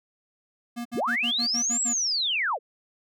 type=tone bursts; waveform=square; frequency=237.8 Hz; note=A#3; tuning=35 cents sharp; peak=-31 dBFS; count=8; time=0.76-1.939 s; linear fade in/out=20 ms; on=94 ms; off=61 ms
type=linear two-way sweep; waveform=sine; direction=up then down; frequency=51.91 to 7800 to 382.2 Hz; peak=-23 dBFS; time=0.94-2.59 s; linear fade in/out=50 ms; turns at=1.82 s
effects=none